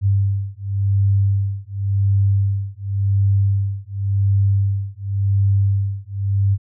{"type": "beating tone pair", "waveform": "sine", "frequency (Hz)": [98.5, 99.41], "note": ["G2", "G2"], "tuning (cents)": [9, 25], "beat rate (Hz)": 0.91, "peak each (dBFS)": -18, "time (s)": [0.01, 6.58], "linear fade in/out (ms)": 50, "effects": []}